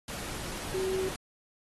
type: tone in noise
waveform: sine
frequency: 377.9 Hz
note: F#4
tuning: 37 cents sharp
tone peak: -29 dBFS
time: 0.74-1.09 s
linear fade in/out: 2 ms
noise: pink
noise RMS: -39 dBFS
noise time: 0.08-1.16 s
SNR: +7 dB
effects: AAC 32 kbps